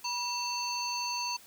harmonic tone with a mistuned harmonic, 896 Hz, A5, 31 cents sharp, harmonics 1 / 3 / 5 / 7, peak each -35 / -39 / -35 / -40 dBFS, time 0.04-1.37 s, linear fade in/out 10 ms, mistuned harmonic 1, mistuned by +140 cents, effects white hiss -55 dBFS RMS until 1.46 s

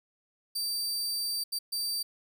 sawtooth tone bursts at uneven times, 4654 Hz, D8, 17 cents flat, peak -27 dBFS, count 3, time 0.55-1.44 / 1.52-1.59 / 1.72-2.03 s, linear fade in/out 10 ms, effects none

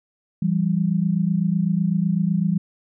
sine tone pair together, 168.14 / 196.1 Hz, E3 / G3, +35 / +1 cents, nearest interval minor third, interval 266 cents, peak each -20 / -21 dBFS, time 0.42-2.58 s, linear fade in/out 5 ms, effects none

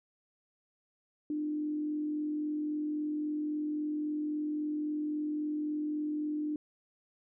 sine tone with frequency modulation, 301 Hz, D4, 43 cents sharp, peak -31 dBFS, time 1.3-6.56 s, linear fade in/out 2 ms, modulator 43.7 Hz, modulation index 0.23, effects none

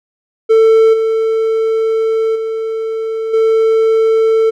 triangle tone with level steps, 445.6 Hz, A4, 22 cents sharp, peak -3 / -9 / -14 / -6 dBFS, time 0.49-4.51 s, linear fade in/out 20 ms, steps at 0.93 / 2.35 / 3.33 s, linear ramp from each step 10 ms, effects none

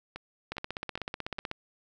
two click trains, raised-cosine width 0.3 ms, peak -23 / -18 dBFS, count 4 / 17, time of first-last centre 0.16-1.384 / 0.52-1.514 s, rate 2.45 / 16.1 Hz, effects none

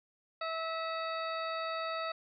harmonic tone with a mistuned harmonic, 650 Hz, E5, 24 cents flat, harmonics 1 / 2 / 3 / 4 / 6 / 7, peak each -38 / -37 / -45 / -46 / -47 / -48 dBFS, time 0.41-2.12 s, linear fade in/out 5 ms, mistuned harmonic 6, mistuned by -42 cents, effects none

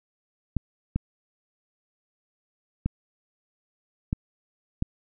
clicks, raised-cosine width 5 ms, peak -12 dBFS, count 5, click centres 0.567 / 0.96 / 2.86 / 4.129 / 4.824 s, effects none

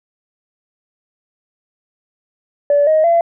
sine tone with pitch steps, 577 / 625.6 / 678.3 Hz, D5 / D#5 / E5, -31 / +9 / +49 cents, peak -8 dBFS, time 2.7-3.21 s, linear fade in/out 2 ms, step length 170 ms, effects tanh soft clip ceiling -5 dBFS

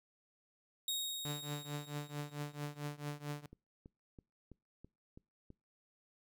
sawtooth tone with exponential decay, 3756 Hz, A#7, 12 cents sharp, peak -31 dBFS, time 0.88-2.86 s, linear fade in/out 2 ms, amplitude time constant 430 ms
sawtooth tone with tremolo, 146.6 Hz, D3, 3 cents flat, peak -33 dBFS, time 1.25-3.46 s, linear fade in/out 0 ms, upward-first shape triangle, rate 4.5 Hz, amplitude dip 95%
click train, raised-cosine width 3 ms, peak -40 dBFS, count 7, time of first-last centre 3.53-5.504 s, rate 3.04 Hz
effects noise-tail reverb RT60 0.3 s tail -25 dB re dry

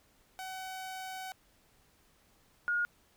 sawtooth / sine tone pair in turn, 754 / 1431.6 Hz, F#5 / F6, +32 / +42 cents, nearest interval major seventh, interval 1110 cents, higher second, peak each -36 / -28 dBFS, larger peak second, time 0.39-1.32 / 2.68-2.85 s, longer first, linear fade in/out 0 ms, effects pink hiss -67 dBFS RMS until 3.16 s

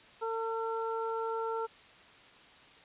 harmonic tone, 451.7 Hz, A4, 45 cents sharp, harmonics 1 / 2 / 3, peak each -34 / -37 / -39 dBFS, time 0.21-1.67 s, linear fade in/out 20 ms, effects white hiss -56 dBFS RMS until 2.84 s + resampled to 8000 Hz

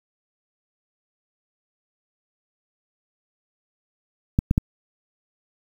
clicks, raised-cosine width 5 ms, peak -5 dBFS, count 3, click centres 4.389 / 4.511 / 4.579 s, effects 7-bit

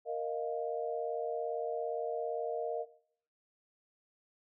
sine chord, Bb suspended fourth, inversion none, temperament just, 466.2 / 621.6 / 699.2 Hz, Bb4 / Eb5 / F5, 0 / -2 / +2 cents, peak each -36 / -38 / -39 dBFS, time 0.05-2.86 s, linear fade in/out 50 ms, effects noise-tail reverb RT60 0.6 s tail -18 dB re dry

